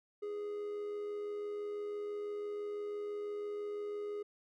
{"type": "tone with amplitude modulation", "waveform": "triangle", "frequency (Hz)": 414.4, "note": "G#4", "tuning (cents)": -4, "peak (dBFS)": -34, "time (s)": [0.22, 4.23], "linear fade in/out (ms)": 10, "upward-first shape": "sine", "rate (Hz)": 86, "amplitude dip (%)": 35, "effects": []}